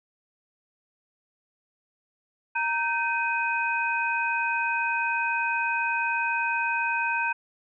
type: tone cluster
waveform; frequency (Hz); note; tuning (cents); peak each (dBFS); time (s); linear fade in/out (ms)
sine; 930 / 1545 / 2506; A#5 / G6 / D#7; -4 / -26 / +12; -28; 2.55-7.33; 10
effects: none

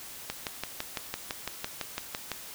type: click train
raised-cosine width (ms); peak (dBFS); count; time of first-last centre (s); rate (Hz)
0.2; -14; 13; 0.3-2.317; 5.95
effects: white hiss -44 dBFS RMS until 2.54 s

